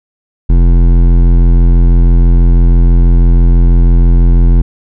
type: tone with hard clipping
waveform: triangle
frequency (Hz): 43.06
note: F1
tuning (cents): -24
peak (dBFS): -5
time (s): 0.49-4.62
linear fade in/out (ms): 10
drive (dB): 17
effects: none

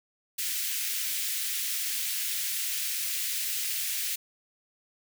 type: high-pass noise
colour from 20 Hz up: white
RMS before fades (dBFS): -31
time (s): 0.38-4.16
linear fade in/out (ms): 10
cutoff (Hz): 1900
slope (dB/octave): 24
effects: none

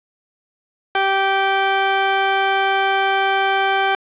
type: tone pair together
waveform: 15% pulse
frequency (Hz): 389.4 / 778.8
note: G4 / G5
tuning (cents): -12 / -12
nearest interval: octave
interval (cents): 1200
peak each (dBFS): -13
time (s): 0.95-3.95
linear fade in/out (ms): 2
effects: resampled to 8000 Hz + 8-bit

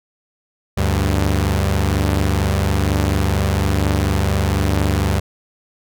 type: tone pair together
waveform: sawtooth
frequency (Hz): 73.78 / 98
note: D2 / G2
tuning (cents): +9 / 0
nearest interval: perfect fourth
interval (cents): 491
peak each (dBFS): -14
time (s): 0.77-5.2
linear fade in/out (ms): 10
effects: none

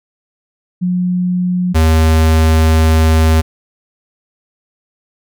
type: tone pair in turn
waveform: sine / square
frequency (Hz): 180 / 79.81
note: F#3 / D#2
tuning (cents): -47 / +45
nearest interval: octave + major second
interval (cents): 1408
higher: first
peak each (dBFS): -12 / -8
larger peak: second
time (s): 0.81-1.74 / 1.74-3.42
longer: second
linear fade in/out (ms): 20
effects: none

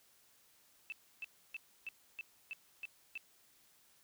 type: tone bursts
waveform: sine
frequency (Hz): 2643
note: E7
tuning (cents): +4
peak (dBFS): -40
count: 8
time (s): 0.9-3.176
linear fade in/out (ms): 0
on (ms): 22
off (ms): 300
effects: white hiss -68 dBFS RMS until 4.03 s

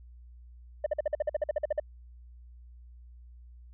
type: tone bursts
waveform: sine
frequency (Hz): 602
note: D5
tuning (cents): +43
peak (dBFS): -22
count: 14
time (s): 0.84-1.799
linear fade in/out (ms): 5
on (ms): 23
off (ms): 49
effects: tanh soft clip ceiling -23 dBFS + added 60 Hz sine -48 dBFS peak until 3.73 s

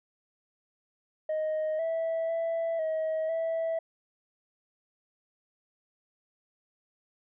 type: tone with pitch steps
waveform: sine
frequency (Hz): 623 / 655 / 662 / 635 / 655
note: D#5 / E5 / E5 / D#5 / E5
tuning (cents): +2 / -11 / +7 / +35 / -11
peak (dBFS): -25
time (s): 1.29-3.79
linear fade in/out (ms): 5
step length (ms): 500
effects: tanh soft clip ceiling -26 dBFS

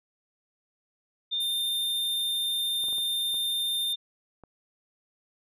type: tone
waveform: sine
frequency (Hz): 3613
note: A7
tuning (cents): +45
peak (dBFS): -26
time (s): 1.31-3.96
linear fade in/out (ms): 20
type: band-pass noise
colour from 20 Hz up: white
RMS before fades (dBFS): -39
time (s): 1.4-3.93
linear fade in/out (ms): 5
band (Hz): 9300 to 12000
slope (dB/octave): 96
type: clicks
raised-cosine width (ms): 1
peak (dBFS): -34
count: 6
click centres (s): 2.84 / 2.885 / 2.928 / 2.983 / 3.343 / 4.437
effects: none

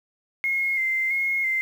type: tone with vibrato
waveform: sine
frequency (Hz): 2120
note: C7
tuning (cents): +22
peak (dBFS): -21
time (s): 0.44-1.61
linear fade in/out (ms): 0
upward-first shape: square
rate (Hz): 1.5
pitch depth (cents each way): 30
effects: 8-bit

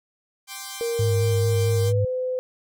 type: chord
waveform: 5% pulse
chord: G suspended fourth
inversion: none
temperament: equal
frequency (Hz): 784 / 1046.5 / 1174.7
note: G5 / C6 / D6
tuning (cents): 0 / 0 / 0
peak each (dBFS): -25 / -26 / -27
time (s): 0.47-1.93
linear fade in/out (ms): 50
type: tone with pitch glide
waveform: sine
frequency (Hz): 466.9 to 509.2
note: A#4 to C5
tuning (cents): +3 to -47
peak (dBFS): -23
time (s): 0.81-2.39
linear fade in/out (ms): 0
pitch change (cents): +150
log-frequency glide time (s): 1.81-2.02
type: tone with vibrato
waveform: sine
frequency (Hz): 103.83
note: G#2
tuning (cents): 0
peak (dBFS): -19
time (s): 0.99-2.05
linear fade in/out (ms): 5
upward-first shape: square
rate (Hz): 4.5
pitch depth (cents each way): 25
effects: none

